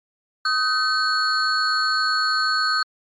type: tone cluster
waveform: sine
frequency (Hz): 1261 / 1528 / 4365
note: D#6 / G6 / C#8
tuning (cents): +23 / -45 / -28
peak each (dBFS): -21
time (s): 0.45-2.83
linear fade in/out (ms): 5
effects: tanh soft clip ceiling -13 dBFS + MP3 48 kbps